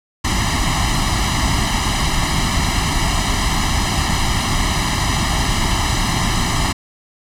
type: noise with comb filter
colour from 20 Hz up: pink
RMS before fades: -17 dBFS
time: 0.24-6.73 s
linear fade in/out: 10 ms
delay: 1 ms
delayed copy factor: +0.9
effects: low-pass 8000 Hz 12 dB/octave